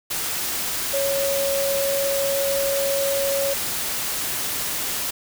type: tone in noise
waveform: sine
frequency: 554.4 Hz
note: C#5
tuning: in tune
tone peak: -21 dBFS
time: 0.93-3.54 s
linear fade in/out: 10 ms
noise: white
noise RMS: -26 dBFS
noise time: 0.1-5.11 s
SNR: +2 dB
effects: none